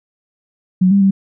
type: tone with pitch steps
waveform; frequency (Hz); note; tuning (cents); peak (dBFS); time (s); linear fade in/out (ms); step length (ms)
sine; 184.6 / 198.7 / 194.3; F#3 / G3 / G3; -4 / +24 / -15; -8; 0.81-1.11; 10; 100
effects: none